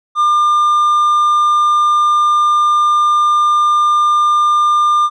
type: tone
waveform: triangle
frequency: 1200 Hz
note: D6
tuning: 37 cents sharp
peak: -7 dBFS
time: 0.15-5.1 s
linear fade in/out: 50 ms
effects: resampled to 22050 Hz